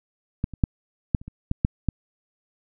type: clicks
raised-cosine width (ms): 5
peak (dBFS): -11 / -24 / -6 / -6 / -28 / -24 / -10 / -6 / -9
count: 9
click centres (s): 0.441 / 0.537 / 0.638 / 1.148 / 1.215 / 1.28 / 1.514 / 1.649 / 1.887
effects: none